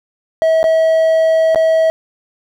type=tone with dropouts; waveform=triangle; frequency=645 Hz; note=E5; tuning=38 cents flat; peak=-7 dBFS; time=0.42-1.9 s; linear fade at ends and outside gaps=0 ms; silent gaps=0.63-0.641 / 1.547-1.558 s; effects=none